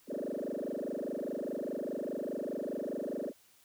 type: tone with frequency modulation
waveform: sine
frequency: 420 Hz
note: G#4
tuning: 19 cents sharp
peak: -33 dBFS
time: 0.07-3.33 s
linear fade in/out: 50 ms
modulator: 24.9 Hz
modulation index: 7.8
effects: tanh soft clip ceiling -31 dBFS + white hiss -64 dBFS RMS until 3.64 s